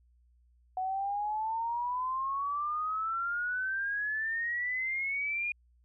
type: exponential sweep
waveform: sine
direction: up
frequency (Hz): 740 to 2446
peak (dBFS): -30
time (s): 0.77-5.52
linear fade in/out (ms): 2
effects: added 60 Hz sine -62 dBFS peak until 5.84 s